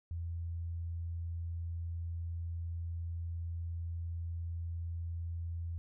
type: tone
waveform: sine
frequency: 84.3 Hz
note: E2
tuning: 39 cents sharp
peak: -36 dBFS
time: 0.11-5.78 s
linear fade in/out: 0 ms
effects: none